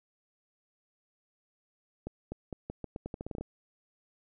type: accelerating click train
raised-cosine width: 2 ms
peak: -24 dBFS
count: 14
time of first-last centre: 2.07-3.41 s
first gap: 250 ms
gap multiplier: 0.83
effects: none